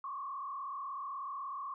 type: tone with frequency modulation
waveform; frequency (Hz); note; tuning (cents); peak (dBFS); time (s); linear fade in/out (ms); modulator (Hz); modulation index
sine; 1108.7; C#6; 0; -38; 0.04-1.74; 2; 36.4; 1.5
effects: none